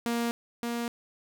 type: tone pair in turn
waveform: sawtooth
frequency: 234.9 / 236 Hz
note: A#3 / A#3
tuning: +13 / +22 cents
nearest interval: unison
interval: 9 cents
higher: second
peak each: -23 / -26 dBFS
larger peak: first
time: 0.06-0.31 / 0.63-0.88 s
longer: neither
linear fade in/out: 0 ms
effects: none